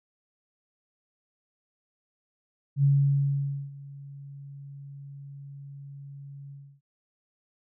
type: tone with ADSR envelope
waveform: sine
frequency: 140 Hz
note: C#3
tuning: 18 cents sharp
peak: -17 dBFS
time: 2.76-6.81 s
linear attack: 76 ms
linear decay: 870 ms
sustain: -23 dB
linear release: 300 ms
effects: none